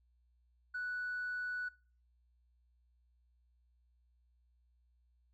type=tone with tanh clipping; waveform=triangle; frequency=1480 Hz; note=F#6; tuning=in tune; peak=-37 dBFS; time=0.74-1.69 s; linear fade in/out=10 ms; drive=5 dB; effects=noise-tail reverb RT60 0.4 s tail -22 dB re dry + added 60 Hz sine -69 dBFS peak until 5.33 s